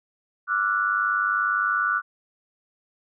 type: tone cluster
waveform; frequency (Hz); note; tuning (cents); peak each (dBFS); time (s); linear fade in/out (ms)
sine; 1172 / 1369 / 1469; D6 / F6 / F#6; -4 / -35 / -13; -26 / -26 / -23; 0.47-2.02; 50
effects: none